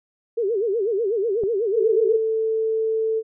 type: tone with vibrato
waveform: sine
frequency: 425.7 Hz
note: G#4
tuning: 43 cents sharp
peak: -19 dBFS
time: 0.37-2.17 s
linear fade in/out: 10 ms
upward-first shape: sine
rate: 8.1 Hz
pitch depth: 200 cents each way
type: click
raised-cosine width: 2 ms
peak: -19 dBFS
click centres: 1.436 s
type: tone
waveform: sine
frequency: 443.1 Hz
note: A4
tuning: 12 cents sharp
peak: -19 dBFS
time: 1.73-3.23 s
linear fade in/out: 50 ms
effects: none